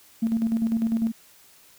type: tone with tremolo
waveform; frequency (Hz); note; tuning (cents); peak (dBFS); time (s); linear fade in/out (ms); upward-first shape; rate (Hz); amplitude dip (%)
sine; 226.3; A3; +49; -18; 0.22-1.12; 10; square; 10; 55
effects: tanh soft clip ceiling -15 dBFS + white hiss -54 dBFS RMS until 1.78 s